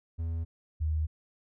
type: tone pair in turn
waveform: triangle / sine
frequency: 82.5 / 77.87 Hz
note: E2 / D#2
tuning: +2 / +2 cents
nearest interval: minor second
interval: 100 cents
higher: first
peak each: -28 / -26 dBFS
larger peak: second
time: 0.18-0.45 / 0.8-1.07 s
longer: neither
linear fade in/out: 20 ms
effects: none